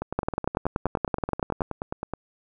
two click trains, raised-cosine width 1 ms, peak -15 / -9 dBFS, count 21 / 16, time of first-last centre 0.02-2.136 / 0.19-1.619 s, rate 9.45 / 10.5 Hz, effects none

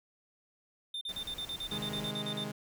triangle tone bursts, 3597 Hz, A7, 37 cents sharp, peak -34 dBFS, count 14, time 0.94-2.442 s, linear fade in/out 5 ms, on 72 ms, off 38 ms
pink noise, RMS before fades -48 dBFS, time 1.09-2.11 s, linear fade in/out 0 ms
sawtooth chord, Ab major, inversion first, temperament equal with one note detuned, 131.72 / 155.56 / 207.7 Hz, C3 / Eb3 / Ab3, +12 / 0 / 0 cents, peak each -40 / -39 / -35 dBFS, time 1.71-2.52 s, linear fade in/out 10 ms
effects none

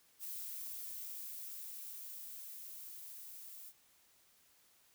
violet noise with level ramp, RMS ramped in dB -44 to -52 dBFS, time 0.19-3.73 s, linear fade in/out 50 ms, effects white hiss -69 dBFS RMS until 4.94 s

